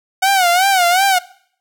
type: tone with vibrato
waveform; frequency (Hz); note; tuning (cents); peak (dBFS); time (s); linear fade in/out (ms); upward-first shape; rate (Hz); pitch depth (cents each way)
sawtooth; 740; F#5; 0; -7; 0.22-1.19; 10; sine; 2.7; 120
effects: noise-tail reverb RT60 0.6 s tail -21 dB re dry